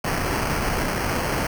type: noise with sample-and-hold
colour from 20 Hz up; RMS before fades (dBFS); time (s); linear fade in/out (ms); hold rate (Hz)
pink; -24; 0.04-1.47; 5; 3675
effects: none